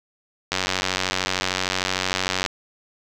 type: click train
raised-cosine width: 0.2 ms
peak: -4 dBFS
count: 182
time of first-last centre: 0.52-2.462 s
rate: 93.2 Hz
effects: none